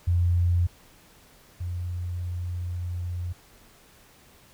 sine tone pair in turn, 87.31 / 88.32 Hz, F2 / F2, 0 / +20 cents, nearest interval unison, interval 20 cents, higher second, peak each -19 / -28 dBFS, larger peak first, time 0.07-0.67 / 1.6-3.33 s, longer second, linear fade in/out 10 ms, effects pink hiss -55 dBFS RMS until 4.53 s

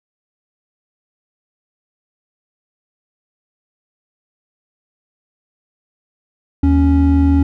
triangle tone pair together, 78.1 / 278.3 Hz, D#2 / C#4, +7 / +7 cents, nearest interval octave + minor seventh, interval 2200 cents, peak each -10 dBFS, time 6.63-7.43 s, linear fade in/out 5 ms, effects none

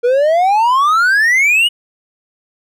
triangle exponential sweep, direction up, 470.2 to 2960 Hz, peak -7 dBFS, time 0.03-1.69 s, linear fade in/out 20 ms, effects none

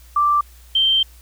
sine tone pair in turn, 1174.7 / 3136 Hz, D6 / G7, 0 / 0 cents, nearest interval octave + perfect fourth, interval 1700 cents, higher second, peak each -13 dBFS, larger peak neither, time 0.16-0.41 / 0.75-1.03 s, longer second, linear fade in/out 5 ms, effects added 60 Hz sine -43 dBFS peak until 1.21 s + white hiss -51 dBFS RMS until 1.21 s

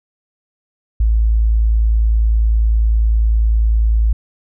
sine tone, 55 Hz, A1, in tune, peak -10 dBFS, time 1-4.13 s, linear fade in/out 5 ms, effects none

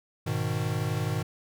square chord, G# minor, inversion none, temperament equal, 103.83 / 123.47 / 155.56 Hz, G#2 / B2 / D#3, 0 / 0 / 0 cents, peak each -32 dBFS, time 0.26-1.23 s, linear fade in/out 10 ms, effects none

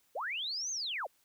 sine linear two-way sweep, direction up then down, 415.3 to 6480 to 415.3 Hz, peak -34 dBFS, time 0.15-1.07 s, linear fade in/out 10 ms, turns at 0.71 s, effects white hiss -71 dBFS RMS until 1.24 s

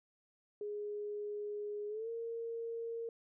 sine tone with pitch glide, 415.3 to 460.8 Hz, G#4 to A#4, 0 to -20 cents, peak -38 dBFS, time 0.61-3.09 s, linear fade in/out 2 ms, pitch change +180 cents, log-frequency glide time 1.88-2.09 s, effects none

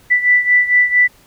sine beating tone pair, 1975.5 / 1979.9 Hz, B6 / B6, 0 / +4 cents, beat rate 4.4 Hz, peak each -11 / -15 dBFS, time 0.1-1.08 s, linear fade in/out 20 ms, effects pink hiss -49 dBFS RMS until 1.26 s

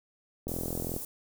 click train, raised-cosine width 2 ms, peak -21 dBFS, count 22, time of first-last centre 0.47-0.964 s, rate 42.5 Hz
white band-stop noise, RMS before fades -39 dBFS, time 0.48-1.05 s, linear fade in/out 2 ms, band 570 to 9100 Hz, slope 12 dB/octave
effects none

